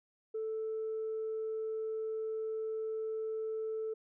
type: tone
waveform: sine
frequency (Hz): 440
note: A4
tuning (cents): 0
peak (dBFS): -33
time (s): 0.34-3.94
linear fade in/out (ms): 10
effects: tanh soft clip ceiling -31 dBFS